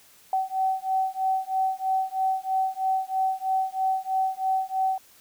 sine beating tone pair, 760 / 763.1 Hz, F#5 / G5, +46 / -47 cents, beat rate 3.1 Hz, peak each -26 dBFS, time 0.33-4.98 s, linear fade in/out 2 ms, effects white hiss -55 dBFS RMS until 5.2 s

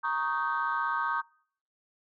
sine chord, Eb dominant seventh, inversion second, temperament equal with one note detuned, 932.3 / 1108.7 / 1244.5 / 1550.9 Hz, Bb5 / Db6 / Eb6 / G6, 0 / 0 / 0 / -19 cents, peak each -32 dBFS, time 0.03-1.22 s, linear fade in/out 20 ms, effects noise-tail reverb RT60 0.6 s tail -26 dB re dry + tanh soft clip ceiling -19 dBFS

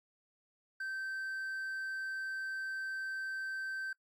triangle tone, 1553 Hz, G6, 17 cents flat, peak -35 dBFS, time 0.8-3.93 s, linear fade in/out 5 ms, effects noise-tail reverb RT60 0.1 s tail -26 dB re dry + AAC 64 kbps

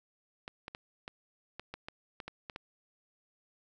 clicks, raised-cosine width 0.3 ms, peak -25 dBFS, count 11, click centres 0.479 / 0.681 / 0.749 / 1.079 / 1.596 / 1.74 / 1.885 / 2.202 / 2.28 / 2.498 / 2.561 s, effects none

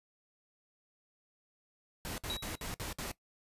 pink noise bursts, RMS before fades -40 dBFS, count 6, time 2.05-3.115 s, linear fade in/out 0 ms, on 130 ms, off 57 ms
triangle tone with exponential decay, 3869 Hz, B7, 36 cents flat, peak -32 dBFS, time 2.3-2.65 s, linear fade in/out 0 ms, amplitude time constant 74 ms
effects noise-tail reverb RT60 0.1 s tail -18 dB re dry + resampled to 32000 Hz

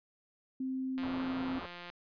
sine tone, 261.6 Hz, C4, in tune, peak -33 dBFS, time 0.6-1.59 s, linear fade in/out 5 ms
click train, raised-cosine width 0.3 ms, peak -30 dBFS, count 162, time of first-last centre 0.98-1.9 s, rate 175 Hz
white low-pass noise, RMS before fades -44 dBFS, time 1.03-1.66 s, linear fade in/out 0 ms, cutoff 1400 Hz, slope 48 dB/octave
effects resampled to 11025 Hz

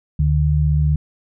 sine tone pair together, 74.12 / 149.7 Hz, D2 / D3, +17 / +33 cents, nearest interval octave, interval 1216 cents, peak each -16 dBFS, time 0.19-0.96 s, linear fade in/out 5 ms, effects none

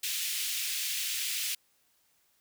pink high-pass noise, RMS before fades -33 dBFS, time 0.03-1.55 s, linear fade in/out 5 ms, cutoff 2400 Hz, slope 24 dB/octave, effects white hiss -70 dBFS RMS until 2.4 s

